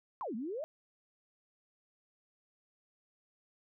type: exponential two-way sweep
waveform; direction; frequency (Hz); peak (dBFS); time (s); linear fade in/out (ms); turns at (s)
sine; down then up; 1144 to 205.8 to 656; -36; 0.21-0.64; 0; 0.35
effects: none